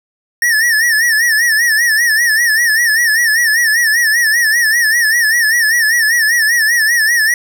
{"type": "tone with vibrato", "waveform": "square", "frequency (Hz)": 1820, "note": "A#6", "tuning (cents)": -42, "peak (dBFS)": -10, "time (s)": [0.42, 7.34], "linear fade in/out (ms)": 2, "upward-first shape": "sine", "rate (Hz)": 5.1, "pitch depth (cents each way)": 110, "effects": []}